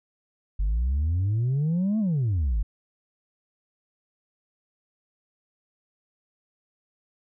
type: exponential two-way sweep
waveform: sine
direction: up then down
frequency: 46.56 to 224.3 to 46.56 Hz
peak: -19 dBFS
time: 0.59-2.63 s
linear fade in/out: 10 ms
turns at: 1.99 s
effects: tanh soft clip ceiling -20 dBFS